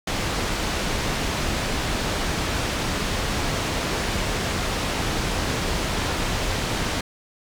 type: low-pass noise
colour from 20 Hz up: pink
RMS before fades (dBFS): -25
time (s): 0.07-7.01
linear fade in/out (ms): 5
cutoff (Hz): 6400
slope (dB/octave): 12
effects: none